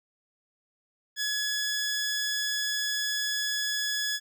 15% pulse tone, 1693 Hz, G#6, 33 cents sharp, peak -21 dBFS, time 1.16-4.2 s, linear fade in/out 50 ms, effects none

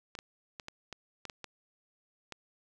clicks, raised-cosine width 0.2 ms, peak -24 dBFS, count 9, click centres 0.152 / 0.189 / 0.598 / 0.684 / 0.927 / 1.253 / 1.298 / 1.443 / 2.323 s, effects none

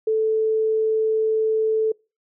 sine tone, 438.9 Hz, A4, 4 cents flat, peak -17 dBFS, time 0.07-1.92 s, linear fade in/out 5 ms, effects noise-tail reverb RT60 0.3 s tail -26 dB re dry

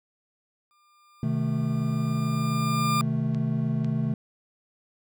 40% pulse tone with exponential growth, 1200 Hz, D6, 37 cents sharp, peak -22 dBFS, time 0.71-3.01 s, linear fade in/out 0 ms, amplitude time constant 500 ms
triangle chord, A diminished, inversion first, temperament equal with one note detuned, 128.49 / 155.56 / 220 Hz, C3 / Eb3 / A3, -31 / 0 / 0 cents, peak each -26 dBFS, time 1.23-4.14 s, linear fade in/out 2 ms
clicks, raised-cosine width 0.2 ms, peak -27 dBFS, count 2, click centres 3.347 / 3.846 s
effects none

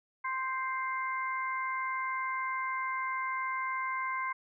harmonic tone, 523.3 Hz, C5, in tune, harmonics 2 / 3 / 4, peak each -33 / -40 / -37 dBFS, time 0.24-4.33 s, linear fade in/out 10 ms, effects none

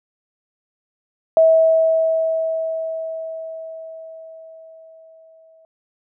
sine tone with exponential decay, 647 Hz, E5, 32 cents flat, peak -8 dBFS, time 1.37-5.65 s, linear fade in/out 1 ms, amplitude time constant 930 ms, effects none

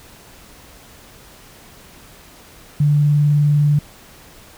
sine tone with vibrato, 146.83 Hz, D3, in tune, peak -11 dBFS, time 2.8-3.79 s, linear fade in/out 5 ms, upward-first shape sine, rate 20 Hz, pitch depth 22 cents each way, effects pink hiss -44 dBFS RMS until 4.57 s

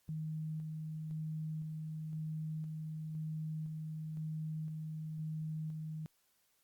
sine tone with tremolo, 156.5 Hz, D#3, 10 cents sharp, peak -37 dBFS, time 0.09-6.06 s, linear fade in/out 0 ms, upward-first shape square, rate 0.98 Hz, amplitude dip 25%, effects white hiss -75 dBFS RMS until 6.63 s + Opus 48 kbps

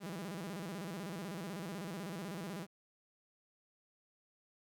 sawtooth tone with vibrato, 182.2 Hz, F#3, 26 cents flat, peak -37 dBFS, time 0-2.67 s, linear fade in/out 50 ms, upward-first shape square, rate 16 Hz, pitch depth 180 cents each way, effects 12-bit

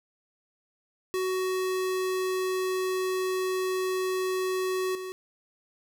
square tone with level steps, 373 Hz, F#4, 14 cents sharp, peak -27 / -35 dBFS, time 1.14-5.12 s, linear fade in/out 0 ms, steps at 4.95 s, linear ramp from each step 2 ms, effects none

